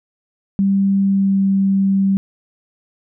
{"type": "tone with pitch glide", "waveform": "sine", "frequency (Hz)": [196.2, 194.73], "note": ["G3", "G3"], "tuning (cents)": [2, -11], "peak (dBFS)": -12, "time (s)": [0.59, 2.17], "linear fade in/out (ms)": 0, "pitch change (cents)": -13, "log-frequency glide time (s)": [1.02, 1.43], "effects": []}